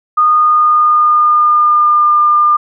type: tone with pitch glide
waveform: sine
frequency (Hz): 1228 to 1202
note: D#6 to D6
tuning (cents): -23 to +40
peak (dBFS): -6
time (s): 0.17-2.57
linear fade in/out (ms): 10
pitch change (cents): -37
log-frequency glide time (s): 0.32-2.09
effects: none